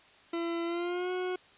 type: tone with pitch glide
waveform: 40% pulse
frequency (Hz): 337.3 to 365.7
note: E4 to F#4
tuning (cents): +40 to -20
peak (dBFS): -30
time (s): 0.33-1.36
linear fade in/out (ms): 5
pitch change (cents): +140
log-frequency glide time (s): 0.65-1.11
effects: white hiss -58 dBFS RMS until 1.57 s + resampled to 8000 Hz